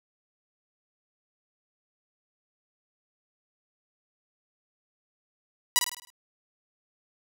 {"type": "tone with echo", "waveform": "5% pulse", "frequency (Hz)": 978, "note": "B5", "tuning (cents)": -17, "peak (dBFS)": -6, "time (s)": [5.76, 5.79], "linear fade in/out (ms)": 0, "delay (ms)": 52, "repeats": 6, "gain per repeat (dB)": -6, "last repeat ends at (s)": 6.102, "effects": []}